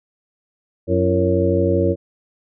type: harmonic tone with a mistuned harmonic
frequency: 92.5 Hz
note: F#2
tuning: in tune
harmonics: 1 / 2 / 3 / 4 / 5 / 6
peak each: -20 / -24 / -25 / -20 / -21 / -21 dBFS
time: 0.87-1.96 s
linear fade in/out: 50 ms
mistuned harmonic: 4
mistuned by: -130 cents
effects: none